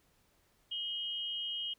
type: tone pair together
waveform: sine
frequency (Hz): 2900 / 3193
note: F#7 / G7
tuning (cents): -35 / +31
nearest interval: major second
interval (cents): 166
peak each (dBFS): -38 / -38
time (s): 0.71-1.74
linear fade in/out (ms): 10
effects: pink hiss -71 dBFS RMS until 1.78 s